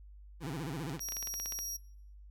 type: tone with vibrato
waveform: 25% pulse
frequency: 149.5 Hz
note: D3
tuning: 31 cents sharp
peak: -33 dBFS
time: 0.4-1 s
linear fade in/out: 50 ms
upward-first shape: sine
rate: 15 Hz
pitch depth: 250 cents each way
type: clicks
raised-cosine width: 0.2 ms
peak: -26 dBFS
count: 12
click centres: 0.896 / 0.994 / 1.087 / 1.122 / 1.168 / 1.227 / 1.273 / 1.34 / 1.399 / 1.459 / 1.523 / 1.589 s
type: tone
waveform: sawtooth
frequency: 5670 Hz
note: F8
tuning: 25 cents sharp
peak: -35 dBFS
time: 1-1.77 s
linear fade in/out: 10 ms
effects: noise-tail reverb RT60 0.7 s tail -23 dB re dry + added 50 Hz sine -50 dBFS peak until 2.3 s